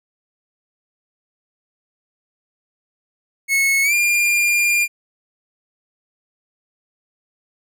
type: tone with pitch glide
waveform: 45% pulse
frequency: 2191 to 2403 Hz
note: C#7 to D7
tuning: -21 to +39 cents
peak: -14 dBFS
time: 3.48-4.88 s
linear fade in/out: 50 ms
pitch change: +160 cents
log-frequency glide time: 3.83-3.94 s
effects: none